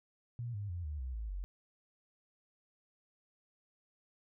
sine tone with pitch steps, 119.3 / 102.07 / 87.33 / 74.72 / 63.93 / 54.7 / 46.8 Hz, A#2 / G#2 / F2 / D2 / C2 / A1 / F#1, +41 / -30 / 0 / +30 / -40 / -9 / +20 cents, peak -37 dBFS, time 0.39-1.44 s, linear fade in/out 0 ms, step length 150 ms, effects none

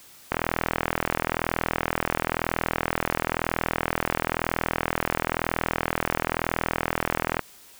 click train, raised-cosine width 0.5 ms, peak -7 dBFS, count 291, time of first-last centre 0.32-7.393 s, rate 41 Hz, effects white hiss -50 dBFS RMS until 7.79 s

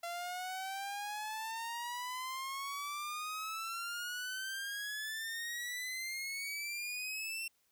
sawtooth exponential sweep, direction up, 682 to 2718 Hz, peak -35 dBFS, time 0.03-7.48 s, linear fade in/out 5 ms, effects white hiss -75 dBFS RMS until 7.71 s

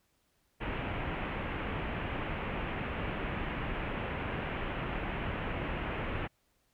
pink low-pass noise, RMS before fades -36 dBFS, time 0.6-6.28 s, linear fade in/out 20 ms, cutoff 2900 Hz, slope 48 dB/octave, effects pink hiss -74 dBFS RMS until 6.73 s

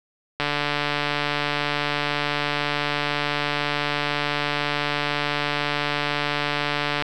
click train, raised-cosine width 0.3 ms, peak -7 dBFS, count 968, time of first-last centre 0.4-7.023 s, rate 146 Hz, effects none

